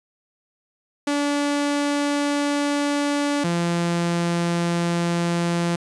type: tone pair in turn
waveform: sawtooth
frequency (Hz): 288.3 / 171.42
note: D4 / F3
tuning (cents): -32 / -32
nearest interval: major sixth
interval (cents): 900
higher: first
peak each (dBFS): -16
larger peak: neither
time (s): 1.07-3.44 / 3.44-5.76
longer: first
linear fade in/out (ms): 5
effects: resampled to 22050 Hz